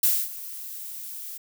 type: noise with ADSR envelope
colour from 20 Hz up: violet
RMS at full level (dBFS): -19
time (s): 0.03-1.38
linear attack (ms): 4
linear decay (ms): 250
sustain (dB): -18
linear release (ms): 10
effects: none